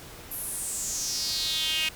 sawtooth tone with high-pass filter sweep, 314.8 Hz, D#4, 20 cents sharp, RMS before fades -30 dBFS, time 0.31-1.89 s, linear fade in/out 5 ms, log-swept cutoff 12000 to 2600 Hz, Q 4.8, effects pink hiss -45 dBFS RMS until 1.95 s

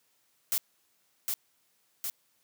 blue noise with echo, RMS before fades -28 dBFS, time 0.52-0.58 s, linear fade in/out 0 ms, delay 760 ms, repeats 2, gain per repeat -3 dB, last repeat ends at 2.1 s, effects white hiss -71 dBFS RMS until 2.43 s + high-pass 100 Hz 12 dB/octave

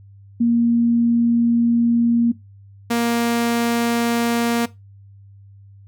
sine / sawtooth tone pair in turn, 234.7 / 234.7 Hz, A#3 / A#3, +12 / +12 cents, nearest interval unison, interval 0 cents, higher neither, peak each -13 dBFS, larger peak neither, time 0.4-2.32 / 2.9-4.66 s, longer first, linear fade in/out 10 ms, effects noise-tail reverb RT60 0.2 s tail -18 dB re dry + added 99 Hz sine -42 dBFS peak until 5.87 s

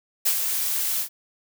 blue noise with ADSR envelope, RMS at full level -19 dBFS, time 0.25-1.09 s, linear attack 16 ms, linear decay 77 ms, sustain -6 dB, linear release 89 ms, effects none

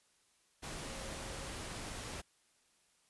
sine tone in noise, 539 Hz, C#5, 49 cents flat, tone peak -53 dBFS, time 0.83-1.51 s, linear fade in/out 20 ms, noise pink, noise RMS -44 dBFS, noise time 0.62-2.22 s, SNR -12 dB, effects white hiss -72 dBFS RMS until 3.09 s + resampled to 24000 Hz

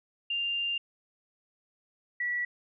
sine tone pair in turn, 2794 / 1945.1 Hz, F7 / B6, 0 / -27 cents, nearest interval tritone, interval 627 cents, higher first, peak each -28 dBFS, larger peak neither, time 0.3-0.78 / 2.2-2.45 s, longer first, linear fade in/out 5 ms, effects none

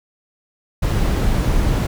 brown noise, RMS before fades -17 dBFS, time 0.82-1.87 s, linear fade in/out 10 ms, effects none

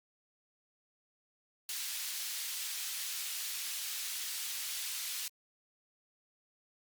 pink high-pass noise, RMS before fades -39 dBFS, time 1.69-5.28 s, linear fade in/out 2 ms, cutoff 3100 Hz, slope 12 dB/octave, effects Opus 48 kbps

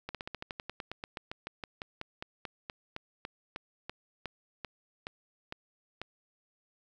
slowing click train, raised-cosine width 0.3 ms, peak -22 dBFS, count 30, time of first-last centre 0.09-6.016 s, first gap 57 ms, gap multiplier 1.08, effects 10-bit

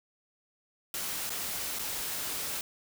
white noise with dropouts, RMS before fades -35 dBFS, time 0.94-2.61 s, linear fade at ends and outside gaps 1 ms, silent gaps 1.295-1.303 / 1.788-1.793 s, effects none

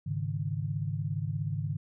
sine chord, Ab suspended fourth, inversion none, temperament equal with one note detuned, 103.29 / 138.59 / 155.56 Hz, Ab2 / Db3 / Eb3, -9 / 0 / 0 cents, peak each -34 dBFS, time 0.06-1.77 s, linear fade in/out 10 ms, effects none

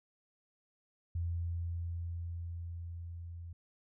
sine tone with level ramp, 85.2 Hz, F2, 42 cents flat, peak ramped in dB -32 to -43 dBFS, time 1.15-3.53 s, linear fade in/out 5 ms, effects none

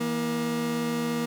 30% pulse tone pair together, 163.74 / 237 Hz, E3 / A#3, -11 / +29 cents, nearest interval tritone, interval 640 cents, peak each -31 / -24 dBFS, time 0-1.26 s, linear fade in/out 10 ms, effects none

